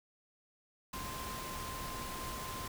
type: tone in noise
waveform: sine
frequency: 1043 Hz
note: C6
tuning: 6 cents flat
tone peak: -44 dBFS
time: 0.93-2.68 s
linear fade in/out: 5 ms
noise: pink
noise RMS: -43 dBFS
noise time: 0.93-2.68 s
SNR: -4 dB
effects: none